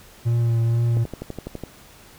triangle tone with vibrato, 116.54 Hz, A#2, in tune, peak -15 dBFS, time 0.25-1.05 s, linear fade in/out 20 ms, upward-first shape triangle, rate 2.1 Hz, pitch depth 26 cents each way
click train, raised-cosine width 2 ms, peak -17 dBFS, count 9, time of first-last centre 0.97-1.637 s, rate 12 Hz
effects pink hiss -48 dBFS RMS until 2.18 s

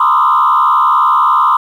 sine tone with frequency modulation, 1126 Hz, C#6, 27 cents sharp, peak -6 dBFS, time 0-1.57 s, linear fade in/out 5 ms, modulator 71.4 Hz, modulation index 2.3, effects tanh soft clip ceiling -2 dBFS + 7-bit

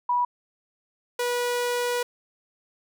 sine / sawtooth tone pair in turn, 976 / 486.7 Hz, B5 / B4, -21 / -25 cents, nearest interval octave, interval 1204 cents, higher first, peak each -20 dBFS, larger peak neither, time 0.09-0.25 / 1.19-2.03 s, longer second, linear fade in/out 5 ms, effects none

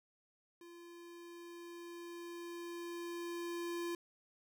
square tone with level ramp, 343.7 Hz, F4, 28 cents flat, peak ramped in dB -54 to -38 dBFS, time 0.61-3.95 s, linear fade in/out 2 ms, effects none

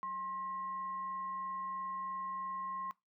sine tone with frequency modulation, 1064 Hz, C6, 29 cents sharp, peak -37 dBFS, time 0.03-2.91 s, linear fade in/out 0 ms, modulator 877 Hz, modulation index 0.21, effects noise-tail reverb RT60 0.2 s tail -20 dB re dry

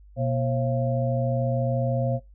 sine tone cluster, 122.9 / 236.6 / 538 / 681 Hz, B2 / A#3 / C5 / F5, -8 / +26 / +48 / -44 cents, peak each -24 / -32 / -27 / -32 dBFS, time 0.16-2.2 s, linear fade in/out 50 ms, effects noise-tail reverb RT60 0.2 s tail -21 dB re dry + added 50 Hz sine -47 dBFS peak until 2.34 s

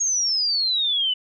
sine exponential sweep, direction down, 6645 to 2960 Hz, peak -19 dBFS, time 0-1.14 s, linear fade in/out 10 ms, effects none

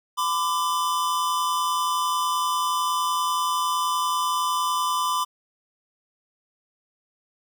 square tone pair together, 1009 / 1179.6 Hz, B5 / D6, +37 / +7 cents, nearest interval minor third, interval 270 cents, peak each -25 / -26 dBFS, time 0.17-5.25 s, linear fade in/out 20 ms, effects none

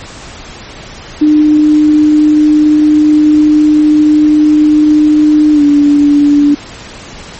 sine tone with pitch glide, 302.5 to 290.2 Hz, D#4 to D4, -49 to -21 cents, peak -3 dBFS, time 1.21-6.55 s, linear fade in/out 10 ms, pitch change -72 cents, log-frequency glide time 5.53-5.62 s, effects pink hiss -29 dBFS RMS until 7.39 s + MP3 32 kbps

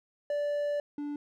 triangle tone pair in turn, 583 / 291.5 Hz, D5 / D4, -13 / -13 cents, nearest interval octave, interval 1200 cents, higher first, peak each -26 / -31 dBFS, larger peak first, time 0.3-0.8 / 0.98-1.16 s, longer first, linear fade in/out 2 ms, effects none

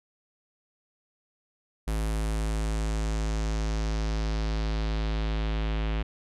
square tone with low-pass filter sweep, 53.8 Hz, A1, 38 cents flat, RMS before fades -28 dBFS, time 1.87-6.03 s, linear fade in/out 10 ms, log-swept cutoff 11000 to 3000 Hz, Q 1.9, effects none

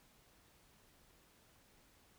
silence, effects pink hiss -68 dBFS RMS until 2.18 s

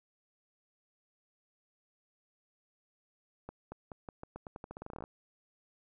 accelerating click train, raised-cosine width 1 ms, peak -29 dBFS, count 20, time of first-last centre 3.49-5.039 s, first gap 230 ms, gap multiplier 0.86, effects none

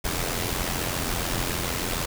pink noise with amplitude modulation, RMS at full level -25 dBFS, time 0.04-2.06 s, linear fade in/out 10 ms, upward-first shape sine, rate 86.7 Hz, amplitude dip 60%, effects none

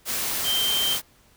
sine tone in noise, 3136 Hz, G7, in tune, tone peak -22 dBFS, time 0.43-0.98 s, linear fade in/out 50 ms, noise white, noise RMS -27 dBFS, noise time 0.05-1.02 s, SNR +2 dB, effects pink hiss -58 dBFS RMS until 1.36 s

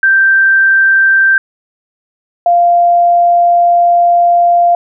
sine tone pair in turn, 1568 / 695.2 Hz, G6 / F5, 0 / -8 cents, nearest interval octave + major second, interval 1408 cents, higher first, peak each -5 dBFS, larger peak neither, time 0.03-1.38 / 2.46-4.75 s, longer second, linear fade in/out 2 ms, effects none

